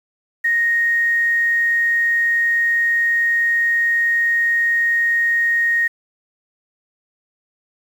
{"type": "tone with quantisation", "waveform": "sine", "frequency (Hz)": 1864.7, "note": "A#6", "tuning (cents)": 0, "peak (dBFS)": -14, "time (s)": [0.44, 5.88], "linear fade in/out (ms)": 10, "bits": 7, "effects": []}